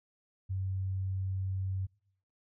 sine tone, 95.1 Hz, F#2, 48 cents sharp, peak -31 dBFS, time 0.49-1.87 s, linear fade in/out 20 ms, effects noise-tail reverb RT60 0.7 s tail -26 dB re dry

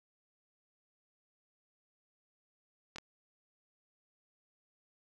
clicks, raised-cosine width 0.2 ms, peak -26 dBFS, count 2, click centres 2.96 / 2.984 s, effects none

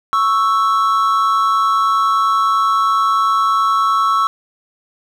triangle tone pair together, 1108.7 / 1318.5 Hz, C#6 / E6, 0 / 0 cents, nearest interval minor third, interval 300 cents, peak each -13 dBFS, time 0.13-4.27 s, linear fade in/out 0 ms, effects none

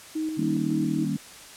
sine tone with tremolo, 313.8 Hz, D#4, 15 cents sharp, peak -25 dBFS, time 0.15-1.05 s, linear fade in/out 10 ms, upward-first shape square, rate 3.6 Hz, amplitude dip 35%
sine chord, Eb dominant seventh, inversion none, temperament equal, 155.56 / 196 / 233.1 / 277.2 Hz, Eb3 / G3 / Bb3 / Db4, 0 / 0 / 0 / 0 cents, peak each -30 dBFS, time 0.37-1.17 s, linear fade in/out 10 ms
effects white hiss -45 dBFS RMS until 1.56 s + low-pass 10000 Hz 12 dB/octave

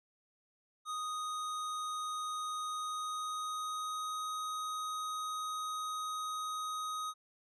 square tone with pitch glide, 1244.5 to 1253.9 Hz, D#6 to D#6, 0 to +13 cents, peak -37 dBFS, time 0.85-7.14 s, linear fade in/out 50 ms, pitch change +13 cents, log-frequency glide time 2.67-4.26 s, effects resampled to 24000 Hz

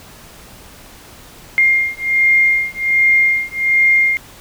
sine beating tone pair, 2118 / 2119.3 Hz, C7 / C7, +21 / +22 cents, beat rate 1.3 Hz, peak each -14 dBFS, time 1.58-4.17 s, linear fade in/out 0 ms, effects pink hiss -40 dBFS RMS until 4.4 s

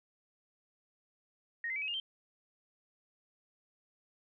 sine tone with pitch steps, 1864.7 / 2069 / 2296 / 2547 / 2826 / 3136 Hz, A#6 / C7 / D7 / D#7 / F7 / G7, 0 / -20 / -40 / +40 / +20 / 0 cents, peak -34 dBFS, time 1.64-2 s, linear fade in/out 2 ms, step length 60 ms, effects none

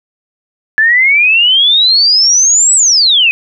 sine exponential two-way sweep, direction up then down, 1716 to 8020 to 2474 Hz, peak -5 dBFS, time 0.78-3.31 s, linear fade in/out 0 ms, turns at 2.75 s, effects none

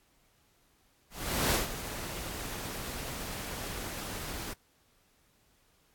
pink noise with ADSR envelope, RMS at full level -27 dBFS, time 1.1-4.54 s, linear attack 430 ms, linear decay 140 ms, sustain -12 dB, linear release 15 ms, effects pink hiss -68 dBFS RMS until 5.94 s + AAC 64 kbps

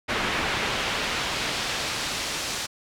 brown noise with band-pass filter sweep, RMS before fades -28 dBFS, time 0.08-2.67 s, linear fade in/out 20 ms, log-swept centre 2200 to 6200 Hz, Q 0.83, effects none

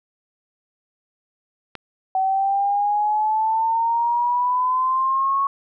click, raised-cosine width 0.3 ms, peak -16 dBFS, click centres 1.753 s
sine exponential sweep, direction up, 757 to 1108.7 Hz, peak -17 dBFS, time 2.15-5.47 s, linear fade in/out 2 ms
effects none

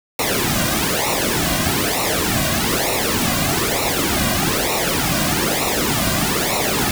pink noise with flanger, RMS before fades -19 dBFS, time 0.19-6.91 s, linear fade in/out 2 ms, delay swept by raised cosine 0.62 to 2.32 ms, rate 1.1 Hz, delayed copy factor -0.8, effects none

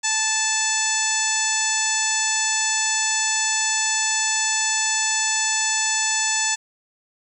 harmonic tone, 876 Hz, A5, 8 cents flat, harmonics 1 / 2 / 3 / 4 / 5 / 6 / 7 / 8 / 9, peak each -29 / -27 / -29 / -31 / -31 / -31 / -27 / -26 / -26 dBFS, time 0.03-6.56 s, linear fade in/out 20 ms, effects 9-bit

